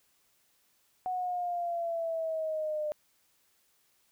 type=exponential sweep; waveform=sine; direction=down; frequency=740 to 600 Hz; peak=-30 dBFS; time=1.06-2.92 s; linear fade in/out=0 ms; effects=white hiss -70 dBFS RMS until 4.11 s